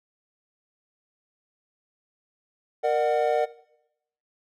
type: chord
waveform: triangle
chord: Bb augmented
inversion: none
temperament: equal with one note detuned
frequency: 466.2 / 602.1 / 740 Hz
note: Bb4 / D5 / F#5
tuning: 0 / +43 / 0 cents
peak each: -23 dBFS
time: 2.83-3.46 s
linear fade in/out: 20 ms
effects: noise-tail reverb RT60 0.8 s tail -18 dB re dry